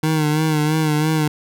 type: tone with vibrato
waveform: 25% pulse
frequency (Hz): 154.2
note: D#3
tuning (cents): -15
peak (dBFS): -12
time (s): 0.03-1.28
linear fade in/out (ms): 5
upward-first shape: sine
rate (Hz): 3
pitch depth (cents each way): 47
effects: none